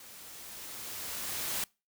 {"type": "noise with level ramp", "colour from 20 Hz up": "white", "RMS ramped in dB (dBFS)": [-51, -33], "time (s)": [0, 1.64], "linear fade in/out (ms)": 2, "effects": ["noise-tail reverb RT60 0.3 s tail -26 dB re dry"]}